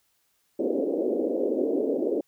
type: band-pass noise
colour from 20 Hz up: white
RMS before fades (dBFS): -26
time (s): 0.59-2.21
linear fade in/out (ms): 5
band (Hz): 250 to 540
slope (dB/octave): 48
effects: white hiss -70 dBFS RMS until 2.27 s